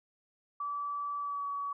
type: tone with pitch glide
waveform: sine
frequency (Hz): 1154 to 1134.2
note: D6 to C#6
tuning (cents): -31 to +39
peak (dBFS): -33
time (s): 0.6-1.73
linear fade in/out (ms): 5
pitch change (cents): -30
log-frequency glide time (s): 1.19-1.47
effects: none